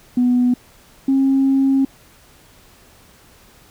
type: tone pair in turn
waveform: sine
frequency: 246.9 / 269.9 Hz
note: B3 / C#4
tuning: 0 / -46 cents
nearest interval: major second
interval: 154 cents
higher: second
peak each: -11 dBFS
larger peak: neither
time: 0.17-0.54 / 1.08-1.85 s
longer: second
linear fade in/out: 5 ms
effects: tanh soft clip ceiling -8 dBFS + pink hiss -49 dBFS RMS until 3.7 s

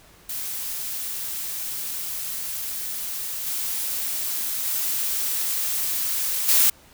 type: noise with level steps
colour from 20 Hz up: blue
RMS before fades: -30 / -27 / -25 / -17 dBFS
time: 0.29-6.7 s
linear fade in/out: 5 ms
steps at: 3.46 / 4.65 / 6.48 s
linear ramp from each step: 10 ms
effects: pink hiss -52 dBFS RMS until 6.93 s

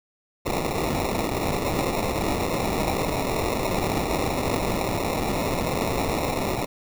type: noise with sample-and-hold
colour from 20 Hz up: blue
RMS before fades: -25 dBFS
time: 0.45-6.66 s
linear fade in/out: 20 ms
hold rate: 1575 Hz
effects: none

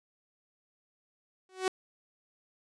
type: tone with exponential growth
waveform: sawtooth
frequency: 374.6 Hz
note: F#4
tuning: 21 cents sharp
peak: -20 dBFS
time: 1.49-1.68 s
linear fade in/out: 2 ms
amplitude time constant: 40 ms
effects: resampled to 22050 Hz

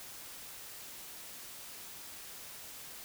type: silence
effects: white hiss -48 dBFS RMS until 3.04 s

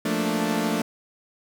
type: chord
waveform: sawtooth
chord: Bb major seventh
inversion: second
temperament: equal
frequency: 174.61 / 220 / 233.1 / 293.7 Hz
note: F3 / A3 / Bb3 / D4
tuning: 0 / 0 / 0 / 0 cents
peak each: -26 / -22 / -27 / -24 dBFS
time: 0.05-0.82 s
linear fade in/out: 5 ms
effects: none

